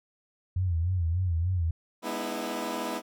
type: tone with vibrato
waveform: sine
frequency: 87.31 Hz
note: F2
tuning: in tune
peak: -24 dBFS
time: 0.56-1.71 s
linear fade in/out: 5 ms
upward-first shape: sine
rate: 3.4 Hz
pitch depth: 120 cents each way
type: chord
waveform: 15% pulse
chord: E major seventh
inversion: first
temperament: equal with one note detuned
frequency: 207.7 / 246.9 / 303.3 / 329.6 Hz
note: G#3 / B3 / D#4 / E4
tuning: 0 / 0 / -44 / 0 cents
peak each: -32 / -29 / -32 / -29 dBFS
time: 2.02-3.02 s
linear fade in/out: 50 ms
effects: none